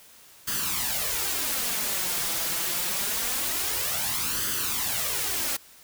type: noise with flanger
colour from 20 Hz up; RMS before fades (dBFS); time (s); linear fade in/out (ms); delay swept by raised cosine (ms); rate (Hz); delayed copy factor
white; -28; 0.47-5.57; 10; 0.63 to 6.03; 0.25; +0.65
effects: white hiss -52 dBFS RMS until 5.83 s